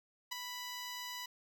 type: tone with ADSR envelope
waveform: 10% pulse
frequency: 987.8 Hz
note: B5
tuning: in tune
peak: -26 dBFS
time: 0.31-1.26 s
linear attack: 15 ms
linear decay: 6 ms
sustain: -7 dB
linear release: 5 ms
effects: none